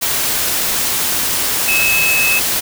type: tone in noise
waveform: sine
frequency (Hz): 2590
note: E7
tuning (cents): -31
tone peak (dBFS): -13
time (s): 1.67-2.4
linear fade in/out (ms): 20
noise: white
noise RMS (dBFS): -17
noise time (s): 0.01-2.61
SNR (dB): +1
effects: none